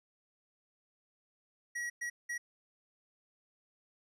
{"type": "tone bursts at uneven times", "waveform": "square", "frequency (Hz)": 1914, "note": "A#6", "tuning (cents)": 45, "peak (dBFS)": -36, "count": 3, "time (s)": [[1.75, 1.9], [2.01, 2.1], [2.29, 2.38]], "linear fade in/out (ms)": 10, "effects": ["low-pass 10000 Hz 12 dB/octave"]}